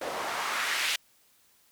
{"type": "noise with band-pass filter sweep", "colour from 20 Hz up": "white", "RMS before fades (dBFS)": -31, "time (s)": [0.01, 0.96], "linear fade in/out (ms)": 5, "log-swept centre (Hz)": [520, 2700], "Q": 1.4, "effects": ["white hiss -64 dBFS RMS until 1.71 s"]}